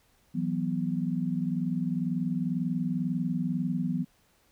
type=chord; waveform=sine; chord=E suspended second; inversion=none; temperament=equal; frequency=164.81 / 185 / 246.9 Hz; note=E3 / F#3 / B3; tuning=0 / 0 / 0 cents; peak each=-31 dBFS; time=0.34-4.05 s; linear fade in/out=20 ms; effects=pink hiss -66 dBFS RMS until 4.51 s